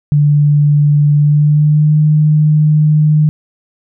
sine tone with pitch glide, 146.83 to 152.36 Hz, D3 to D#3, 0 to -36 cents, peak -6 dBFS, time 0.12-3.29 s, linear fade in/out 0 ms, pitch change +64 cents, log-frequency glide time 1.16-1.97 s, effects none

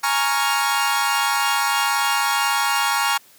sawtooth chord, Bb minor seventh, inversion third, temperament equal, 830.6 / 932.3 / 1108.7 / 1396.9 Hz, Ab5 / Bb5 / Db6 / F6, 0 / 0 / 0 / 0 cents, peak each -20 dBFS, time 0.03-3.18 s, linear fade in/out 10 ms, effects white hiss -51 dBFS RMS until 3.38 s + high-pass 100 Hz 12 dB/octave

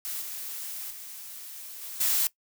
blue noise with level steps, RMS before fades -34 / -37 / -42 / -39 / -25 dBFS, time 0.05-2.27 s, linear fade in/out 0 ms, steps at 0.21 / 0.9 / 1.81 / 2 s, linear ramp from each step 10 ms, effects noise-tail reverb RT60 0.1 s tail -19 dB re dry

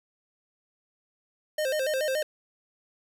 square tone with vibrato, 568 Hz, C#5, 42 cents sharp, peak -26 dBFS, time 1.58-2.23 s, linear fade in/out 5 ms, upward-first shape square, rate 7 Hz, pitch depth 130 cents each way, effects none

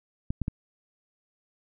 clicks, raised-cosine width 5 ms, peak -16 dBFS, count 3, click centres 0.305 / 0.417 / 0.481 s, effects none

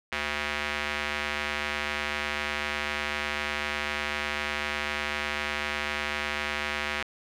square tone with band-pass filter, 74 Hz, D2, 14 cents sharp, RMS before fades -31 dBFS, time 0.12-7.03 s, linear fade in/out 5 ms, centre 2200 Hz, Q 1.6, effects none

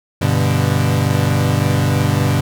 35% pulse chord, G major, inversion none, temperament equal, 98 / 123.47 / 146.83 Hz, G2 / B2 / D3, 0 / 0 / 0 cents, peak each -16 dBFS, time 0.21-2.41 s, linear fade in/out 10 ms, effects none

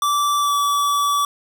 square tone with pitch glide, 1164 to 1149.3 Hz, D6 to D6, -16 to -38 cents, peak -17 dBFS, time 0.02-1.25 s, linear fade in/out 2 ms, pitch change -22 cents, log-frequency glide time 0.39-0.54 s, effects none

